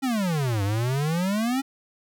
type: exponential two-way sweep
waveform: square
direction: down then up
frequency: 277.2 to 96.7 to 277.2 Hz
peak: -23 dBFS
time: 0.02-1.62 s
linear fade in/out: 20 ms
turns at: 0.63 s
effects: none